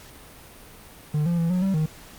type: tone with pitch steps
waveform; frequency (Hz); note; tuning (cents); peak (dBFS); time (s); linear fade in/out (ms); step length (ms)
triangle; 150.2 / 171.7 / 166.9 / 181.9 / 193.2 / 156.2; D3 / F3 / E3 / F#3 / G3 / D#3; +39 / -29 / +22 / -29 / -25 / +7; -18; 1.14-1.86; 5; 120
effects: pink hiss -46 dBFS RMS until 2.18 s + Opus 48 kbps